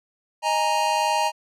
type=chord; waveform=square; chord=D# suspended fourth; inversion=none; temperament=equal; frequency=622.3 / 830.6 / 932.3 Hz; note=D#5 / G#5 / A#5; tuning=0 / 0 / 0 cents; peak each=-28 / -25 / -23 dBFS; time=0.42-1.32 s; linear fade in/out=50 ms; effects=low-pass 9000 Hz 12 dB/octave